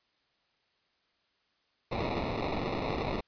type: noise with sample-and-hold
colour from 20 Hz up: violet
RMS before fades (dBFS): -33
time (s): 1.91-3.21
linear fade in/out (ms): 10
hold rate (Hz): 1575
effects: white hiss -73 dBFS RMS until 3.27 s + resampled to 11025 Hz